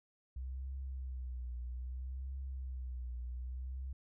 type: tone with vibrato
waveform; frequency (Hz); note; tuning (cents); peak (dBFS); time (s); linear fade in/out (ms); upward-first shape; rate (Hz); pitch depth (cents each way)
sine; 63.6; C2; -48; -39; 0.36-3.93; 5; triangle; 0.62; 90
effects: none